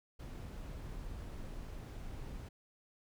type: noise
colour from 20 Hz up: brown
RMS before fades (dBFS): -45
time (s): 0.19-2.49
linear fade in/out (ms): 10
effects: none